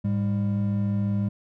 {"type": "tone pair together", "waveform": "triangle", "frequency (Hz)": [106.11, 200.3], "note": ["G#2", "G3"], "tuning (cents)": [38, 38], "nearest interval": "major seventh", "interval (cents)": 1100, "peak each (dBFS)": -23, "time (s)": [0.04, 1.29], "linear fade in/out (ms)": 10, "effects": []}